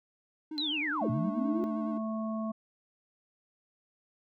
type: tone with vibrato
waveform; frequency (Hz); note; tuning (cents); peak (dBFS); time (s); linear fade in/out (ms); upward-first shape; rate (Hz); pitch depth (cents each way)
triangle; 301; D4; +43; -34; 0.51-1.98; 5; sine; 9.6; 75
type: linear two-way sweep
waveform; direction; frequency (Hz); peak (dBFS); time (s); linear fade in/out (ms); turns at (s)
sine; down then up; 4131 to 111.1 to 361.8; -30; 0.58-1.64; 0; 1.1
type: harmonic tone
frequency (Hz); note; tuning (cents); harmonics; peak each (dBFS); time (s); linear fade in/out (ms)
220; A3; 0; 1 / 3 / 5; -32 / -39 / -42; 1.01-2.52; 10
effects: none